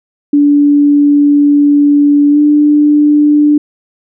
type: tone with pitch glide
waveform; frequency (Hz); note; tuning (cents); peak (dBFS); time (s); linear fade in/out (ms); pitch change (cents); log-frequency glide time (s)
sine; 289.3 to 295.9; D4 to D4; -26 to +13; -4; 0.33-3.58; 5; +39; 2.3-2.39
effects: none